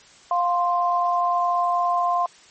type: tone pair together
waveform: sine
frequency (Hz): 704.1 / 1046.5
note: F5 / C6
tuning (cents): +14 / 0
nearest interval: perfect fifth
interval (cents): 686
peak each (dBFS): -21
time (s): 0.31-2.26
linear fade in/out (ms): 2
effects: white hiss -50 dBFS RMS until 2.5 s + MP3 32 kbps